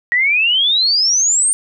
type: exponential sweep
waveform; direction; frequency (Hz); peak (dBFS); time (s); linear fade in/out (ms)
sine; up; 1887 to 9000; -11; 0.12-1.53; 0
effects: none